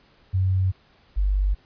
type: tone pair in turn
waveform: sine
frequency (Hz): 94 / 48.85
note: F#2 / G1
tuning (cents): +28 / -5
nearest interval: major seventh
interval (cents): 1133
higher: first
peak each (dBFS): -18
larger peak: neither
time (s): 0.33-0.72 / 1.16-1.55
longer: neither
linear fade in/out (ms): 20
effects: pink hiss -58 dBFS RMS until 1.65 s + resampled to 11025 Hz